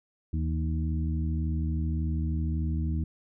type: harmonic tone with a mistuned harmonic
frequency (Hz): 78.2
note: D#2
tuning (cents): +9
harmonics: 1 / 2 / 3 / 4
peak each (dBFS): -27 / -33 / -37 / -39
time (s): 0.33-3.04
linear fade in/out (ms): 5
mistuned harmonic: 2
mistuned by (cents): +58
effects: none